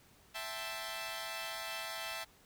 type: chord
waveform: 10% pulse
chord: A minor seventh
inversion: second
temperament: equal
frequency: 659.3 / 784 / 880 / 1046.5 Hz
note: E5 / G5 / A5 / C6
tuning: 0 / 0 / 0 / 0 cents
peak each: -34 / -39 / -37 / -40 dBFS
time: 0.34-2.25 s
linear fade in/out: 20 ms
effects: pink hiss -64 dBFS RMS until 2.45 s